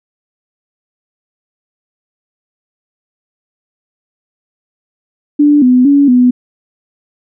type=tone with pitch steps; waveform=sine; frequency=293 / 251.2 / 283 / 248.4 Hz; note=D4 / B3 / C#4 / B3; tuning=-4 / +30 / +36 / +10 cents; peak=-4 dBFS; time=5.39-6.31 s; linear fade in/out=10 ms; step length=230 ms; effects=none